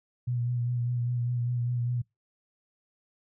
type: tone with vibrato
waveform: sine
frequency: 121.4 Hz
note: B2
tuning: 29 cents flat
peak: -26 dBFS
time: 0.27-2.02 s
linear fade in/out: 10 ms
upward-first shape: sine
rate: 5 Hz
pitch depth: 28 cents each way
effects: noise-tail reverb RT60 0.2 s tail -25 dB re dry